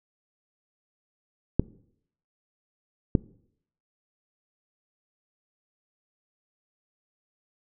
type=clicks; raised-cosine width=3 ms; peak=-6 dBFS; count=2; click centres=1.596 / 3.152 s; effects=noise-tail reverb RT60 0.7 s tail -22 dB re dry